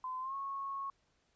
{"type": "tone with pitch glide", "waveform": "sine", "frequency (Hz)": [1025, 1098.6], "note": ["C6", "C#6"], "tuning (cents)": [-36, -16], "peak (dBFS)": -37, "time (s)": [0.04, 0.9], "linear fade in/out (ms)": 2, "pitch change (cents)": 120, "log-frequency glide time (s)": [0.2, 0.35], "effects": ["pink hiss -75 dBFS RMS until 1.35 s", "resampled to 16000 Hz"]}